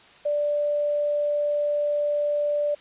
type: tone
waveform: sine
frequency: 587.3 Hz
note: D5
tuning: in tune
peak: -21 dBFS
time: 0.25-2.75 s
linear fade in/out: 10 ms
effects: white hiss -51 dBFS RMS until 2.8 s + resampled to 8000 Hz